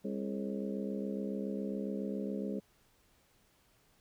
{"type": "harmonic tone with a mistuned harmonic", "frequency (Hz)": 67.2, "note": "C2", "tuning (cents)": 47, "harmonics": [3, 4, 5, 6, 7, 8, 9], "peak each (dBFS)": [-37, -42, -46, -42, -52, -44, -53], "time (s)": [0.04, 2.6], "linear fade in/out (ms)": 10, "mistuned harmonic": 6, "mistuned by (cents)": 74, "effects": ["pink hiss -69 dBFS RMS until 4 s"]}